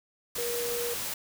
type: tone in noise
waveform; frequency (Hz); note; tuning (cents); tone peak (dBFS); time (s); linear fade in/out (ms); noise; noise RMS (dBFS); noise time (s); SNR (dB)
sine; 476.8; A#4; +39; -31; 0.38-0.94; 5; white; -34; 0.35-1.14; 0
effects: none